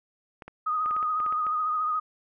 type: clicks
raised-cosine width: 0.5 ms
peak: -26 dBFS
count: 10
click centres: 0.422 / 0.48 / 0.86 / 0.91 / 0.965 / 1.028 / 1.202 / 1.263 / 1.325 / 1.467 s
type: tone with vibrato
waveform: sine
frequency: 1244.5 Hz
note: D#6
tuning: in tune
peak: -24 dBFS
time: 0.66-2 s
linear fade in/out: 10 ms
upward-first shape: sine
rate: 14 Hz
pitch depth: 38 cents each way
effects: none